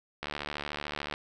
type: click train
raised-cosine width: 0.3 ms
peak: -18 dBFS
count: 68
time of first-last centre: 0.23-1.139 s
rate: 73.7 Hz
effects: none